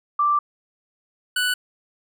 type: tone pair in turn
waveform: sine / 25% pulse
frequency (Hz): 1174.7 / 1485.2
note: D6 / F#6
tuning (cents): 0 / +6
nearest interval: major third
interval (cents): 406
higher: second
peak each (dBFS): -16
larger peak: neither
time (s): 0.19-0.39 / 1.36-1.54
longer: first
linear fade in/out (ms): 5
effects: none